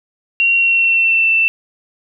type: tone with pitch glide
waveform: sine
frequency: 2749 to 2671 Hz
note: F7 to E7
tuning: -28 to +22 cents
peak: -10 dBFS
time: 0.4-1.48 s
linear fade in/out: 0 ms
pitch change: -50 cents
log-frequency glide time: 0.52-1.3 s
effects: none